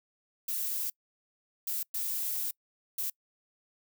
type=noise bursts at uneven times; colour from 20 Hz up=violet; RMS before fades=-33 dBFS; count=4; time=0.48-0.9 / 1.67-1.83 / 1.94-2.51 / 2.98-3.1 s; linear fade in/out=5 ms; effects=noise-tail reverb RT60 0.1 s tail -26 dB re dry